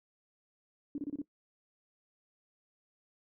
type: tone bursts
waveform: sine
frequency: 288 Hz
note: D4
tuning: 34 cents flat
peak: -33 dBFS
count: 5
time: 0.95-1.217 s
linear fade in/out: 2 ms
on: 31 ms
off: 28 ms
effects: noise-tail reverb RT60 0.1 s tail -19 dB re dry